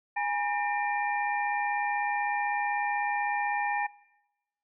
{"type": "tone cluster", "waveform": "sine", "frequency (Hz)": [824, 960, 1815, 2382], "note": ["G#5", "B5", "A#6", "D7"], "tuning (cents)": [-14, -49, -47, 24], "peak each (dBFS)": [-29, -37, -33, -36], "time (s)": [0.16, 3.87], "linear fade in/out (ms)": 10, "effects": ["noise-tail reverb RT60 1.0 s tail -21 dB re dry"]}